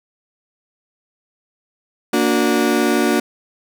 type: chord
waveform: 35% pulse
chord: Bb augmented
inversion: none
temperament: just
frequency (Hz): 233.1 / 291.4 / 364.2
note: Bb3 / D4 / F#4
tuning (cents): 0 / -13 / -27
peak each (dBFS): -17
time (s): 2.13-3.2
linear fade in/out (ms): 5
effects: none